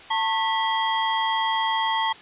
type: tone cluster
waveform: sine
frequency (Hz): 894 / 1088 / 1962 / 3251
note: A5 / C#6 / B6 / G#7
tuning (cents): +27 / -33 / -12 / -38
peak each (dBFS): -23 / -29 / -29 / -28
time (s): 0.1-2.13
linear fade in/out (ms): 10
effects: white hiss -44 dBFS RMS until 2.21 s + resampled to 8000 Hz